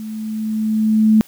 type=tone with level ramp; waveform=sine; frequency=217.5 Hz; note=A3; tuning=20 cents flat; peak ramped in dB=-26 to -7 dBFS; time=0-1.21 s; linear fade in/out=0 ms; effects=white hiss -46 dBFS RMS until 1.27 s